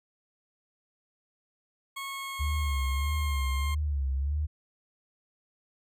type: tone with pitch glide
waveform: 20% pulse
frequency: 1095 to 1062.6 Hz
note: C#6 to C6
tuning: -22 to +26 cents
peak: -30 dBFS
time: 1.96-3.75 s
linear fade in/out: 10 ms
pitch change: -52 cents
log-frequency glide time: 2.07-3.55 s
type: tone with vibrato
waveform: sine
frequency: 71 Hz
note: C#2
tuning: 42 cents sharp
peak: -26 dBFS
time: 2.39-4.47 s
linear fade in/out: 20 ms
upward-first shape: sine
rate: 1.6 Hz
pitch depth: 110 cents each way
effects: none